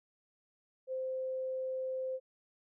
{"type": "tone", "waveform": "sine", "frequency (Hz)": 520, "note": "C5", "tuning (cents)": -11, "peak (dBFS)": -34, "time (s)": [0.87, 2.2], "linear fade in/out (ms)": 50, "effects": []}